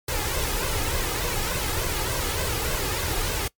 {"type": "noise with flanger", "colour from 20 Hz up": "pink", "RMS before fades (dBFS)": -26, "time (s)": [0.08, 3.48], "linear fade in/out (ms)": 5, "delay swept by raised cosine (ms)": [1.9, 2.43], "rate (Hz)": 3.4, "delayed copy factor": 0.6, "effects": ["noise-tail reverb RT60 0.1 s tail -22 dB re dry", "MP3 96 kbps"]}